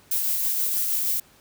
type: noise with tremolo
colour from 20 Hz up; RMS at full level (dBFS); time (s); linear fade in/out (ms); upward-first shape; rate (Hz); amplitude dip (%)
violet; -23; 0.11-1.2; 5; triangle; 6.3; 30
effects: pink hiss -55 dBFS RMS until 1.4 s + high-pass 60 Hz 12 dB/octave